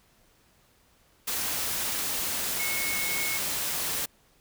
sine tone in noise, 2189 Hz, C#7, 22 cents flat, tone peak -31 dBFS, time 2.59-3.38 s, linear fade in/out 10 ms, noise white, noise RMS -30 dBFS, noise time 1.27-4.06 s, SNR -4 dB, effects pink hiss -63 dBFS RMS until 4.4 s

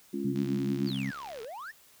sine chord, Db major, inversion second, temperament just, 207.9 / 277.2 / 346.5 Hz, Ab3 / Db4 / F4, +2 / 0 / -14 cents, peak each -35 dBFS, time 0.13-0.91 s, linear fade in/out 10 ms
harmonic tone, 67 Hz, C2, 42 cents sharp, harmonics 2 / 3 / 4, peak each -35 / -33 / -35 dBFS, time 0.24-1.11 s, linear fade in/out 10 ms
click train, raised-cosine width 0.2 ms, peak -29 dBFS, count 77, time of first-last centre 0.36-1.446 s, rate 70 Hz
triangle exponential two-way sweep, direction down then up, 4978 to 420.3 to 1932 Hz, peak -37 dBFS, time 0.86-1.72 s, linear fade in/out 20 ms, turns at 1.42 s
effects white hiss -59 dBFS RMS until 2 s

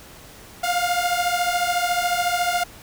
sawtooth beating tone pair, 699 / 713 Hz, F5 / F5, +1 / +36 cents, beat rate 14 Hz, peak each -19 dBFS, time 0.63-2.64 s, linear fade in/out 10 ms, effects pink hiss -44 dBFS RMS until 2.82 s

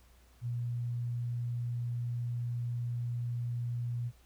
sine tone, 120 Hz, B2, 49 cents flat, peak -32 dBFS, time 0.41-4.12 s, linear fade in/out 50 ms, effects added 60 Hz sine -60 dBFS peak until 4.25 s + pink hiss -66 dBFS RMS until 4.25 s

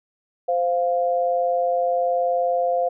sine tone pair together, 519.5 / 698.5 Hz, C5 / F5, -12 / 0 cents, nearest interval perfect fourth, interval 512 cents, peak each -21 dBFS, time 0.48-2.89 s, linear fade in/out 10 ms, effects none

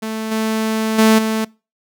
sawtooth tone with level steps, 220 Hz, A3, in tune, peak -18 / -13 / -5 / -13 dBFS, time 0.02-1.45 s, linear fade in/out 10 ms, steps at 0.31 / 0.98 / 1.18 s, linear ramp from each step 10 ms, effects noise-tail reverb RT60 0.3 s tail -24 dB re dry

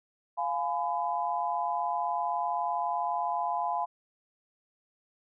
sine chord, F diminished, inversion none, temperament just, 698.5 / 838.1 / 1005.8 Hz, F5 / Ab5 / Cb6, 0 / +16 / +31 cents, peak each -32 dBFS, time 0.37-3.86 s, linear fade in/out 20 ms, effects none

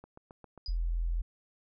click train, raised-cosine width 1 ms, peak -35 dBFS, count 5, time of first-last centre 0.04-0.577 s, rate 7.45 Hz
sine tone with exponential decay, 4930 Hz, D#8, 17 cents flat, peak -37 dBFS, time 0.66-0.77 s, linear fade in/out 1 ms, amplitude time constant 23 ms
sine tone, 42.15 Hz, E1, 39 cents sharp, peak -28 dBFS, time 0.68-1.22 s, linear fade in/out 10 ms
effects none

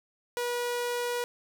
sawtooth tone, 484 Hz, B4, 35 cents flat, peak -25 dBFS, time 0.37-1.24 s, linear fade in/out 0 ms, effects none

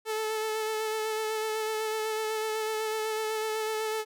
sawtooth tone with vibrato, 436 Hz, A4, 16 cents flat, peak -25 dBFS, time 0.05-4.05 s, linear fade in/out 50 ms, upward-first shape sine, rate 8 Hz, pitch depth 20 cents each way, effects none

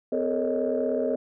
sine tone cluster, 254.8 / 424.2 / 460.5 / 551 / 621 Hz, C4 / G#4 / A#4 / C#5 / D#5, -46 / +37 / -21 / -11 / -3 cents, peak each -29 dBFS, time 0.12-1.16 s, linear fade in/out 5 ms, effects tanh soft clip ceiling -15 dBFS

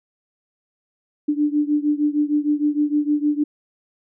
sine beating tone pair, 293.7 / 300.2 Hz, D4 / D4, 0 / +38 cents, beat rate 6.5 Hz, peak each -19 / -21 dBFS, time 1.28-3.44 s, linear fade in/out 10 ms, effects none

